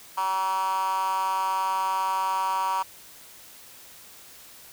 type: tone with high-pass filter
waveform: 10% pulse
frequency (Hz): 190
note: F#3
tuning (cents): +46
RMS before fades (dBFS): -26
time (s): 0.17-2.83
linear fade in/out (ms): 10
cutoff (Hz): 1000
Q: 8.6
effects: white hiss -48 dBFS RMS until 4.72 s